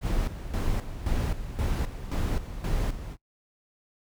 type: noise with tremolo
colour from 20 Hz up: brown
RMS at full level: -26 dBFS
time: 0.01-3.17 s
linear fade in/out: 50 ms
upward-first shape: square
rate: 1.9 Hz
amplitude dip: 70%
effects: noise-tail reverb RT60 0.1 s tail -23 dB re dry